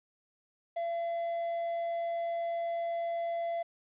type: tone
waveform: triangle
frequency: 678 Hz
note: E5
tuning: 49 cents sharp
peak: -29 dBFS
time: 0.76-3.63 s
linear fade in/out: 10 ms
effects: resampled to 8000 Hz + 11-bit